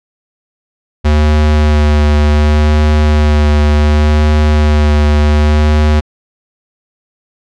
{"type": "tone with vibrato", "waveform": "square", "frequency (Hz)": 75.1, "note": "D2", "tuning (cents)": 39, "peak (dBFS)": -7, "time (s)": [1.04, 6.01], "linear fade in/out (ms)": 20, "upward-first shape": "sine", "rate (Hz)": 0.68, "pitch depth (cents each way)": 18, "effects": ["low-pass 5000 Hz 12 dB/octave"]}